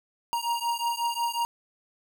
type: beating tone pair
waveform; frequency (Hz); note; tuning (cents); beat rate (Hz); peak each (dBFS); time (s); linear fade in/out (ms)
square; 937 / 942.5; A#5 / A#5; +9 / +19; 5.5; -30; 0.33-1.45; 0
effects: none